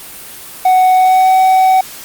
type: tone with pitch glide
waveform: triangle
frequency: 743 to 753.8 Hz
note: F#5 to F#5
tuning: +7 to +32 cents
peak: -4 dBFS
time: 0.65-1.81 s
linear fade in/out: 5 ms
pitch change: +25 cents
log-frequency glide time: 0.93-1.33 s
effects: white hiss -31 dBFS RMS until 2.04 s + Opus 32 kbps